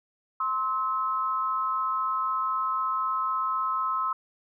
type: tone pair together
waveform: sine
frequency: 1049 / 1292.9 Hz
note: C6 / E6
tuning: +4 / -34 cents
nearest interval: major third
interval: 362 cents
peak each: -28 / -27 dBFS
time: 0.4-4.13 s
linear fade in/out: 5 ms
effects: none